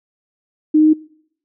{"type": "tone with pitch steps", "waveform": "sine", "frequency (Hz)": [307.3, 309.3, 311.2], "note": ["D#4", "D#4", "D#4"], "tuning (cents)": [-21, -10, 0], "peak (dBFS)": -8, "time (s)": [0.74, 0.935], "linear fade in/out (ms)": 10, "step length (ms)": 65, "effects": ["noise-tail reverb RT60 0.7 s tail -23 dB re dry"]}